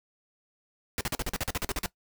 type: noise bursts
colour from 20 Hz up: pink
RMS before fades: -30 dBFS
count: 13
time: 0.98-1.86 s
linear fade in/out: 0 ms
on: 28 ms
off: 43 ms
effects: noise-tail reverb RT60 0.1 s tail -19 dB re dry